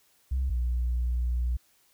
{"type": "tone pair in turn", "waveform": "sine", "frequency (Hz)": [65.4, 60.54], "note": ["C2", "B1"], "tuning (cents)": [0, -34], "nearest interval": "minor second", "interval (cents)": 134, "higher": "first", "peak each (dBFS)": -23, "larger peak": "neither", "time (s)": [[0.31, 0.5], [0.5, 1.57]], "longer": "second", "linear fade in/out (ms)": 10, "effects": ["tanh soft clip ceiling -22 dBFS", "white hiss -65 dBFS RMS until 1.93 s"]}